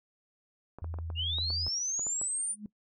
clicks, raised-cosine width 1 ms, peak -30 dBFS, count 11, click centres 0.786 / 0.844 / 0.941 / 0.987 / 1.102 / 1.385 / 1.504 / 1.666 / 1.994 / 2.067 / 2.215 s
sine tone with vibrato, 82.4 Hz, E2, in tune, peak -35 dBFS, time 0.82-1.68 s, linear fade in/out 0 ms, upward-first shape square, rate 15 Hz, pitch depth 14 cents each way
sine linear sweep, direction up, 2732 to 9390 Hz, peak -30 dBFS, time 1.15-2.56 s, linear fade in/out 50 ms
sine tone with exponential growth, 209.8 Hz, G#3, 18 cents sharp, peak -34 dBFS, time 2.48-2.66 s, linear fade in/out 2 ms, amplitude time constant 38 ms
effects noise-tail reverb RT60 0.1 s tail -19 dB re dry

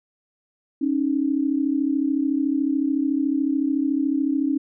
sine tone pair together, 273.7 / 307.5 Hz, C#4 / D#4, -22 / -20 cents, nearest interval major second, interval 202 cents, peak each -21 / -23 dBFS, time 0.81-4.58 s, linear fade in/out 10 ms, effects none

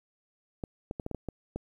clicks, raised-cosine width 2 ms, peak -21 dBFS, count 8, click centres 0.638 / 0.911 / 0.998 / 1.064 / 1.113 / 1.147 / 1.287 / 1.56 s, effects 10-bit

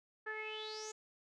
sawtooth tone with low-pass filter sweep, 432.3 Hz, A4, 31 cents flat, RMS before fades -44 dBFS, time 0.26-0.92 s, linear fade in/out 10 ms, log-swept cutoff 1600 to 7100 Hz, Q 9.6, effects none

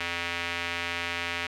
square tone with band-pass filter, 85.9 Hz, F2, 28 cents flat, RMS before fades -32 dBFS, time 0-1.47 s, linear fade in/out 5 ms, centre 2400 Hz, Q 1.9, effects none

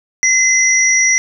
sine tone pair together, 2051 / 5825 Hz, C7 / F#8, -35 / -28 cents, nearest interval octave + tritone, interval 1807 cents, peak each -12 dBFS, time 0.23-1.18 s, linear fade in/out 0 ms, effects none

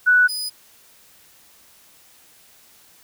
sine / sawtooth tone pair in turn, 1480 / 4978 Hz, F#6 / D#8, 0 / 0 cents, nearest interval octave + major sixth, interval 2100 cents, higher second, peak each -11 / -22 dBFS, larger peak first, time 0.06-0.28 / 0.28-0.5 s, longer neither, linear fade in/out 20 ms, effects white hiss -52 dBFS RMS until 3.03 s

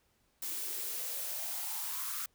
blue noise with high-pass filter sweep, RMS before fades -38 dBFS, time 0.42-2.26 s, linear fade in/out 5 ms, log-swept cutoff 290 to 1300 Hz, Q 5.9, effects pink hiss -73 dBFS RMS until 2.34 s

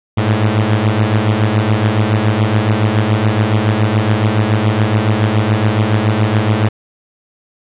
sawtooth beating tone pair, 103.83 / 110.93 Hz, G#2 / A2, 0 / +15 cents, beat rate 7.1 Hz, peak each -10 dBFS, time 0.17-6.69 s, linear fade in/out 10 ms, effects resampled to 8000 Hz + 7-bit

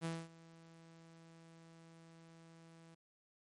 sawtooth tone with ADSR envelope, 164.81 Hz, E3, in tune, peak -33 dBFS, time 0.01-2.95 s, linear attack 40 ms, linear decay 230 ms, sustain -21 dB, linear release 10 ms, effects MP3 48 kbps

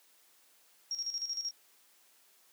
sine tone with tremolo, 5590 Hz, F8, 1 cent sharp, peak -32 dBFS, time 0.91-1.51 s, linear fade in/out 2 ms, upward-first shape square, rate 13 Hz, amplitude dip 65%, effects white hiss -65 dBFS RMS until 2.52 s + high-pass 300 Hz 12 dB/octave

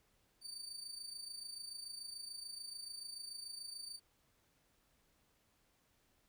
30% pulse tone with amplitude modulation, 4600 Hz, D8, 37 cents flat, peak -40 dBFS, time 0.41-4 s, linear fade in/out 50 ms, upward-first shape sine, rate 26.9 Hz, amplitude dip 65%, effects pink hiss -75 dBFS RMS until 6.28 s

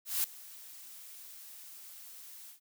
blue noise with ADSR envelope, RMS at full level -29 dBFS, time 0.05-2.6 s, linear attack 190 ms, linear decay 3 ms, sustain -21 dB, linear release 110 ms, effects none

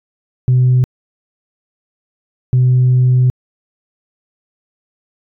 sine tone bursts at uneven times, 126.6 Hz, B2, 43 cents sharp, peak -6 dBFS, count 2, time 0.48-0.84 / 2.53-3.3 s, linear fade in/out 0 ms, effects tanh soft clip ceiling -5 dBFS

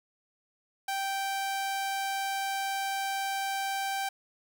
sawtooth tone, 782 Hz, G5, 4 cents flat, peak -26 dBFS, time 0.88-4.09 s, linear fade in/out 5 ms, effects none

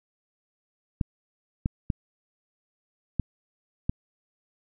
clicks, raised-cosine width 5 ms, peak -12 dBFS, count 5, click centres 1.012 / 1.659 / 1.902 / 3.197 / 3.895 s, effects none

